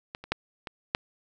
clicks, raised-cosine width 0.3 ms, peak -19 / -26 / -9 / -20 / -7 dBFS, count 5, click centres 0.149 / 0.24 / 0.32 / 0.672 / 0.949 s, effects none

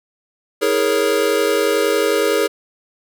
square chord, A# half-diminished seventh, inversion second, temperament equal with one note detuned, 322.3 / 415.3 / 466.2 / 554.4 Hz, E4 / G#4 / A#4 / C#5, -39 / 0 / 0 / 0 cents, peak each -25 / -19 / -20 / -22 dBFS, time 0.61-2.48 s, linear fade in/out 20 ms, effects none

